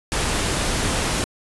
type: noise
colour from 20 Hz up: pink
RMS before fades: -22 dBFS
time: 0.12-1.24 s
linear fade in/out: 0 ms
effects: resampled to 24000 Hz